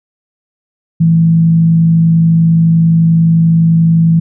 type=tone with frequency modulation; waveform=sine; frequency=164.81 Hz; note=E3; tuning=in tune; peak=-5 dBFS; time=1-4.2 s; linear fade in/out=10 ms; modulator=51.5 Hz; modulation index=0.24; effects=none